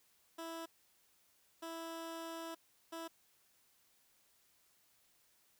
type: tone bursts at uneven times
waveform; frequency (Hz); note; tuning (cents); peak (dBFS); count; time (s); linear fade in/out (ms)
15% pulse; 329.4; E4; -1; -37; 3; 0.38-0.66 / 1.62-2.55 / 2.92-3.08; 10
effects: white hiss -72 dBFS RMS until 5.59 s